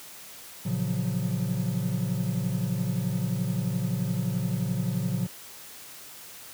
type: chord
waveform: triangle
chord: Gb major seventh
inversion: first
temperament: just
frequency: 115.62 / 138.75 / 173.43 / 185 Hz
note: Bb2 / Db3 / F3 / Gb3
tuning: -14 / +2 / -12 / 0 cents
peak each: -29 dBFS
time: 0.65-5.27 s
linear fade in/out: 10 ms
effects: white hiss -45 dBFS RMS until 6.53 s + high-pass 60 Hz 12 dB/octave